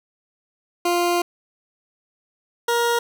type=tone pair in turn; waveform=20% pulse; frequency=349.2 / 472 Hz; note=F4 / A#4; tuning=0 / +22 cents; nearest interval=perfect fourth; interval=522 cents; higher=second; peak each=-13 dBFS; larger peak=neither; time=0.85-1.22 / 2.68-2.99 s; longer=first; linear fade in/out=5 ms; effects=none